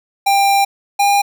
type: tone pair in turn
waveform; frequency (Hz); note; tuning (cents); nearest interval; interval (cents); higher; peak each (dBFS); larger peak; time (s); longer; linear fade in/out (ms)
square; 794 / 806.5; G5 / G5; +22 / +49; unison; 27; second; -11; neither; 0.26-0.65 / 0.99-1.22; first; 10
effects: none